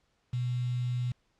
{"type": "tone with quantisation", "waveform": "sine", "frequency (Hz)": 123.2, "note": "B2", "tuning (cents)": -4, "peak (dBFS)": -28, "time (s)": [0.33, 1.12], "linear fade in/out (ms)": 5, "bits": 8, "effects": ["pink hiss -73 dBFS RMS until 1.39 s", "low-pass 6000 Hz 12 dB/octave"]}